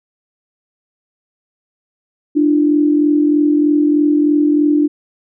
sine tone pair together, 296.8 / 340 Hz, D4 / F4, +18 / -46 cents, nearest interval major second, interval 236 cents, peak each -10 / -18 dBFS, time 2.35-4.88 s, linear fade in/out 20 ms, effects none

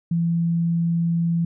sine tone, 168.4 Hz, E3, 37 cents sharp, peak -18 dBFS, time 0.11-1.45 s, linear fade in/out 5 ms, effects none

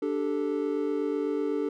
triangle chord, D suspended fourth, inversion none, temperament equal, 293.7 / 392 / 440 Hz, D4 / G4 / A4, 0 / 0 / 0 cents, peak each -28 / -30 / -28 dBFS, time 0.02-1.69 s, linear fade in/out 5 ms, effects none

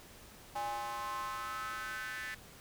square tone with high-pass filter sweep, 117.3 Hz, A#2, 11 cents sharp, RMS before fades -40 dBFS, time 0.55-2.35 s, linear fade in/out 10 ms, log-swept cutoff 790 to 1800 Hz, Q 5.8, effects pink hiss -55 dBFS RMS until 2.6 s

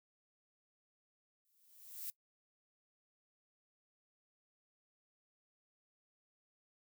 violet noise with exponential growth, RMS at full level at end -41 dBFS, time 1.45-2.1 s, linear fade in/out 0 ms, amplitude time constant 140 ms, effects noise-tail reverb RT60 0.1 s tail -21 dB re dry

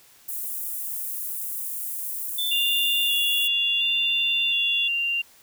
white high-pass noise, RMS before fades -31 dBFS, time 0.28-3.48 s, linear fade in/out 10 ms, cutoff 9600 Hz, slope 24 dB/octave
sine tone with vibrato, 3479 Hz, A7, 20 cents flat, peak -24 dBFS, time 2.38-4.88 s, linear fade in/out 5 ms, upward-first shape square, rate 0.7 Hz, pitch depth 25 cents each way
sine tone with pitch glide, 2800 to 2779 Hz, F7 to F7, +4 to -9 cents, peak -22 dBFS, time 2.51-5.22 s, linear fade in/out 10 ms, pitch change -13 cents, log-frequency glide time 3.27-4.33 s
effects white hiss -54 dBFS RMS until 5.42 s

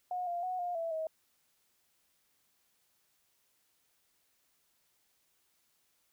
sine tone with pitch steps, 724 / 696 / 736 / 708 / 663 / 637 Hz, F#5 / F5 / F#5 / F5 / E5 / D#5, -38 / -6 / -9 / +23 / +10 / +41 cents, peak -33 dBFS, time 0.11-1.07 s, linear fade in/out 2 ms, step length 160 ms, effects white hiss -74 dBFS RMS until 6.12 s

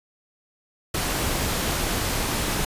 pink noise, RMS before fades -25 dBFS, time 0.94-2.65 s, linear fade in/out 5 ms, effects resampled to 32000 Hz

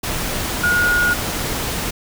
sine tone in noise, 1440 Hz, F#6, 47 cents flat, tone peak -14 dBFS, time 0.63-1.14 s, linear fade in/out 10 ms, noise pink, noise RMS -23 dBFS, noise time 0.03-1.91 s, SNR +6 dB, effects none

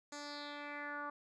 10% pulse tone with low-pass filter sweep, 291.2 Hz, D4, 15 cents flat, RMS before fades -45 dBFS, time 0.12-1.1 s, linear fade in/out 5 ms, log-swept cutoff 6800 to 1200 Hz, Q 3.8, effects none

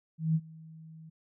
sine tone with ADSR envelope, 160 Hz, D#3, 49 cents sharp, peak -22 dBFS, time 0.18-1.1 s, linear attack 170 ms, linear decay 51 ms, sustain -24 dB, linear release 12 ms, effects none

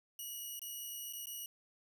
5% pulse tone with dropouts, 2908 Hz, F#7, 31 cents flat, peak -34 dBFS, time 0.19-1.46 s, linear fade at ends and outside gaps 2 ms, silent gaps 0.594-0.617 / 1.127-1.133 / 1.258-1.269 s, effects none

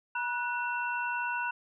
sine tone cluster, 962 / 1477 / 2705 Hz, B5 / F#6 / E7, -46 / -3 / +44 cents, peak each -33 / -33 / -38 dBFS, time 0.15-1.51 s, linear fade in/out 5 ms, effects none

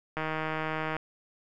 click train, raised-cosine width 0.5 ms, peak -17 dBFS, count 126, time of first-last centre 0.17-0.966 s, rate 157 Hz, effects none

